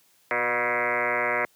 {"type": "tone with frequency modulation", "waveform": "sine", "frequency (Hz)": 1318.5, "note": "E6", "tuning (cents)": 0, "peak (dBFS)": -22, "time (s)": [0.31, 1.45], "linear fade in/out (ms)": 0, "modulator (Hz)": 119, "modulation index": 7.6, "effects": ["white hiss -62 dBFS RMS until 1.55 s", "high-pass 80 Hz 12 dB/octave"]}